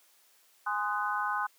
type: chord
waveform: sine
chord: Ab dominant seventh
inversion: none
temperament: just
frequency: 830.6 / 1038.3 / 1245.9 / 1495.1 Hz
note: Ab5 / C6 / Eb6 / Gb6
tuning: 0 / -14 / +2 / +18 cents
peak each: -34 dBFS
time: 0.66-1.47 s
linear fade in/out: 10 ms
effects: white hiss -64 dBFS RMS until 1.58 s + high-pass 400 Hz 12 dB/octave